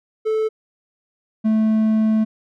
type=tone pair in turn; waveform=triangle; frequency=437 / 218.5 Hz; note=A4 / A3; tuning=-12 / -12 cents; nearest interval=octave; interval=1200 cents; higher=first; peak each=-15 / -12 dBFS; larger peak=second; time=0.25-0.49 / 1.44-2.25 s; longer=second; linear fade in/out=20 ms; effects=none